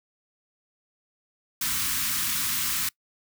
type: band-stop noise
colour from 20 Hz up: white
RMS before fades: -27 dBFS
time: 1.61-2.89 s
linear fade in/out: 5 ms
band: 300 to 1000 Hz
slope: 48 dB/octave
effects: noise-tail reverb RT60 0.1 s tail -24 dB re dry